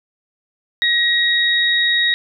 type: tone pair together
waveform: sine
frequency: 1898 / 3778 Hz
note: A#6 / A#7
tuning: +31 / +22 cents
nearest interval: octave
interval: 1191 cents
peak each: -16 dBFS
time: 0.82-2.14 s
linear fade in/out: 0 ms
effects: none